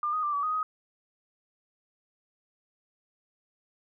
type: tone with pitch steps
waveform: sine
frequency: 1199 / 1247 / 1184 / 1144 / 1247 / 1257 Hz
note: D6 / D#6 / D6 / D6 / D#6 / D#6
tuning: +36 / +3 / +14 / -46 / +3 / +17 cents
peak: -26 dBFS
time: 0.03-0.63 s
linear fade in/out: 2 ms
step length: 100 ms
effects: none